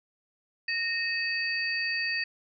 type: tone cluster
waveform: sine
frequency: 1852 / 2574 / 4592 Hz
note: A#6 / E7 / D8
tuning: -12 / -42 / -40 cents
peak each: -30 / -32 / -33 dBFS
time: 0.68-2.24 s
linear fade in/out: 5 ms
effects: none